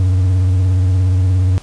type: tone with vibrato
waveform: triangle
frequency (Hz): 92.5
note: F#2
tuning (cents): 0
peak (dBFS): -8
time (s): 0-1.58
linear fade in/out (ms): 0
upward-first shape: sine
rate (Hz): 17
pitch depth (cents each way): 58
effects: pink hiss -40 dBFS RMS until 1.62 s + resampled to 22050 Hz